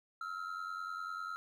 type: ring-modulated tone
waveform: triangle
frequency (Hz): 1341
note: E6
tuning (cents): +29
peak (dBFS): -34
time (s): 0.21-1.36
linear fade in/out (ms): 0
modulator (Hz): 45
effects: none